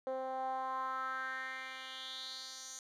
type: tone with band-pass filter sweep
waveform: 10% pulse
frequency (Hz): 261.6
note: C4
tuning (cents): 0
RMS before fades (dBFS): -41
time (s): 0.07-2.79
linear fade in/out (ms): 0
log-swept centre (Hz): 540 to 6500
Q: 4
effects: none